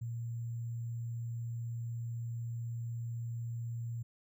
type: tone with sample-and-hold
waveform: sine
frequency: 117 Hz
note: A#2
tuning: 7 cents sharp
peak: -36 dBFS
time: 0.01-4.03 s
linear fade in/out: 10 ms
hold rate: 7350 Hz
effects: none